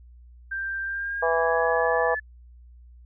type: tone with pitch glide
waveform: sine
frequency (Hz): 1578 to 1730.8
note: G6 to A6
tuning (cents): +11 to -29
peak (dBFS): -27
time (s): 0.51-2.2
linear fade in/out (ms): 10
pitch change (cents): +160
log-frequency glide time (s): 0.84-2.02
type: harmonic tone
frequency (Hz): 164.81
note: E3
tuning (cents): 0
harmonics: 3 / 4 / 5 / 6 / 7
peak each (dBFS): -24 / -26 / -28 / -30 / -31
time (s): 1.22-2.15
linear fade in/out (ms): 10
effects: added 60 Hz sine -46 dBFS peak until 3.05 s